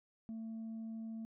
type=tone; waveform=sine; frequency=223.9 Hz; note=A3; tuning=30 cents sharp; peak=-39 dBFS; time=0.29-1.25 s; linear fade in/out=0 ms; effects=tanh soft clip ceiling -40 dBFS